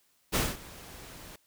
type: noise with ADSR envelope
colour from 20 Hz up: pink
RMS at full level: -26 dBFS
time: 0.32-1.36 s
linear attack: 32 ms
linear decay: 210 ms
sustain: -21 dB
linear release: 4 ms
effects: white hiss -69 dBFS RMS until 1.46 s